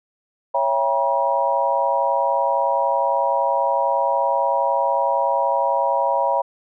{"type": "chord", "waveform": "sine", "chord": "C# diminished seventh", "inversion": "none", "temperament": "just", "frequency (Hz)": [554.4, 665.2, 798.3, 957.9], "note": ["C#5", "E5", "G5", "Bb5"], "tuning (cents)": [0, 16, 31, 47], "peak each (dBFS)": [-22, -24, -24, -20], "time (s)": [0.54, 6.42], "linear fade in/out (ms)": 10, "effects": []}